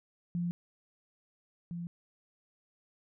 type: tone pair in turn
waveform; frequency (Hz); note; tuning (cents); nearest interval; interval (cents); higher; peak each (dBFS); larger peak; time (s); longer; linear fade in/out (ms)
sine; 173.6 / 171.9; F3 / F3; -10 / -27; unison; 17; first; -30 / -36; first; 0.35-0.51 / 1.71-1.87; neither; 0
effects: none